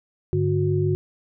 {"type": "tone cluster", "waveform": "sine", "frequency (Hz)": [101.6, 148, 364.3], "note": ["G#2", "D3", "F#4"], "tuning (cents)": [-38, 14, -27], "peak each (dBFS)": -23, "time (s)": [0.33, 0.95], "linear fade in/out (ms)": 0, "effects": []}